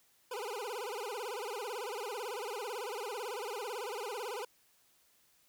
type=tone with vibrato; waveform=25% pulse; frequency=451.2 Hz; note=A4; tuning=44 cents sharp; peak=-34 dBFS; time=0.31-4.45 s; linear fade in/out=5 ms; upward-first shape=sine; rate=18 Hz; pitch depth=220 cents each way; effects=white hiss -69 dBFS RMS until 5.48 s